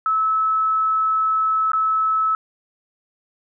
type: tone with dropouts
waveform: sine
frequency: 1300 Hz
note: E6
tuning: 24 cents flat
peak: -16 dBFS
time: 0.06-2.35 s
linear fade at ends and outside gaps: 1 ms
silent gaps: 1.718-1.733 s
effects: none